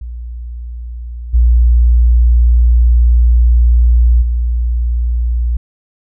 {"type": "tone with level steps", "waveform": "sine", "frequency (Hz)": 59.2, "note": "A#1", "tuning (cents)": 27, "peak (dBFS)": [-22, -5, -11], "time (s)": [0.01, 5.57], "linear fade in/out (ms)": 5, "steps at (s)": [1.33, 4.21], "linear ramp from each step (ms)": 20, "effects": []}